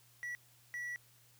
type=tone bursts at uneven times; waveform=triangle; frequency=1943 Hz; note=B6; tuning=29 cents flat; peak=-37 dBFS; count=2; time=0.23-0.35 / 0.74-0.96 s; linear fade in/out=0 ms; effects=added 120 Hz sine -68 dBFS peak until 1.39 s + white hiss -66 dBFS RMS until 1.39 s